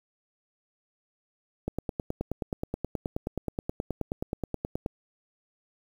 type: click train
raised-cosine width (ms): 2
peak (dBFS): -16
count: 31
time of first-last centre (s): 1.68-4.861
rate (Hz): 9.43
effects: 8-bit